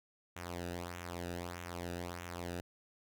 sawtooth tone with flanger, 87.31 Hz, F2, in tune, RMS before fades -43 dBFS, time 0.36-2.61 s, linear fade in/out 5 ms, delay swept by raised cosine 0.21 to 0.94 ms, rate 1.6 Hz, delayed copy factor -0.7, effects none

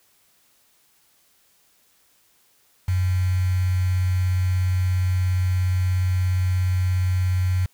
sine tone with quantisation, 91.7 Hz, F#2, 15 cents flat, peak -18 dBFS, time 2.88-7.66 s, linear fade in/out 5 ms, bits 6, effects white hiss -61 dBFS RMS until 7.73 s

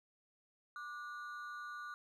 triangle ring-modulated tone, 1318.5 Hz, E6, in tune, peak -39 dBFS, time 0.76-1.94 s, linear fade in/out 0 ms, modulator 136 Hz, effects none

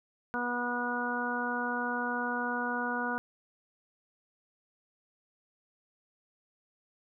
harmonic tone, 243.3 Hz, B3, 26 cents flat, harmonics 1 / 2 / 3 / 4 / 5 / 6, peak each -36 / -39 / -39 / -37 / -40 / -34 dBFS, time 0.34-3.18 s, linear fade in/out 0 ms, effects none

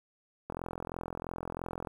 click train, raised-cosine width 1 ms, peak -23 dBFS, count 60, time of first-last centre 0.5-1.872 s, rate 43 Hz, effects 9-bit

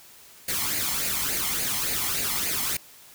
white noise with flanger, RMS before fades -27 dBFS, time 0.48-2.77 s, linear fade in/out 5 ms, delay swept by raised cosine 0.44 to 0.97 ms, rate 3.5 Hz, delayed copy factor +0.6, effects white hiss -50 dBFS RMS until 3.14 s

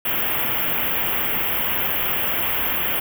white band-stop noise, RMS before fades -22 dBFS, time 0.05-3 s, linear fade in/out 5 ms, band 3300 to 12000 Hz, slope 96 dB/octave, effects none

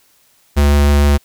square tone with vibrato, 72 Hz, D2, 34 cents flat, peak -9 dBFS, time 0.56-1.18 s, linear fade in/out 20 ms, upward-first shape triangle, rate 6.6 Hz, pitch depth 9 cents each way, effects white hiss -54 dBFS RMS until 1.24 s

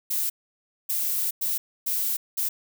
violet noise bursts at uneven times, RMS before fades -26 dBFS, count 5, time 0.1-0.3 / 0.89-1.31 / 1.41-1.58 / 1.86-2.17 / 2.37-2.49 s, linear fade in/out 10 ms, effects none

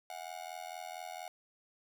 45% pulse tone with amplitude modulation, 729 Hz, F#5, 26 cents flat, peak -38 dBFS, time 0.1-1.28 s, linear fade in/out 2 ms, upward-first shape sine, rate 84.3 Hz, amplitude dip 100%, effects none

